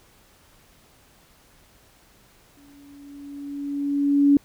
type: tone with exponential growth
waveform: sine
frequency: 283.8 Hz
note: C#4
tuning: 41 cents sharp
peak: -11 dBFS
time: 2.57-4.37 s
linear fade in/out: 2 ms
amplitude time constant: 390 ms
effects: pink hiss -56 dBFS RMS until 4.44 s

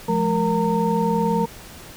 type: tone cluster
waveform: sine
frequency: 174.4 / 214.2 / 464.5 / 917 Hz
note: F3 / A3 / A#4 / A#5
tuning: -2 / -46 / -6 / -29 cents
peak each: -23 dBFS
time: 0.08-1.46 s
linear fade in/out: 10 ms
effects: pink hiss -41 dBFS RMS until 1.96 s

